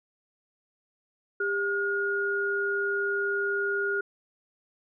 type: tone pair together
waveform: sine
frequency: 400 / 1432 Hz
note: G4 / F6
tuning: +35 / +43 cents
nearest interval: octave + minor seventh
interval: 2208 cents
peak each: -29 / -27 dBFS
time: 1.4-4.01 s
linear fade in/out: 5 ms
effects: none